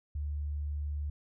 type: tone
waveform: sine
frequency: 73.4 Hz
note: D2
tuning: in tune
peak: -32 dBFS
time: 0.15-1.1 s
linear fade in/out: 5 ms
effects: none